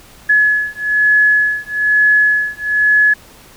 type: beating tone pair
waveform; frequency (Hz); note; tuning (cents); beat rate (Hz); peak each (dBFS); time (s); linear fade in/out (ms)
sine; 1700 / 1701.1; G#6 / G#6; +40 / +41; 1.1; -13; 0.29-3.14; 10
effects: pink hiss -42 dBFS RMS until 3.56 s